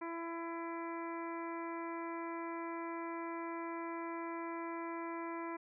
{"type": "harmonic tone", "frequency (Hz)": 334.5, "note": "E4", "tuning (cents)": 25, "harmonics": [1, 2, 3, 4, 5, 6, 7], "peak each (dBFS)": [-42, -49, -44, -52, -55, -53, -55], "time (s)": [0.01, 5.57], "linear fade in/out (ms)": 10, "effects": []}